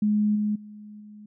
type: tone with level steps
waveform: sine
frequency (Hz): 210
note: G#3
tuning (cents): +19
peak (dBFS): -19 / -22 / -40 / -42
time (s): 0.02-1.26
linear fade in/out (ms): 5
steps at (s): 0.35 / 0.55 / 1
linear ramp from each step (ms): 10
effects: none